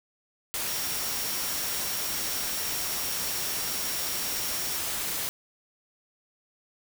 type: tone in noise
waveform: sine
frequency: 5588 Hz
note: F8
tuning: in tune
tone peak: -37 dBFS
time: 0.68-4.77 s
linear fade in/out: 0 ms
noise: white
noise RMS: -31 dBFS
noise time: 0.54-5.29 s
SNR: -9 dB
effects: none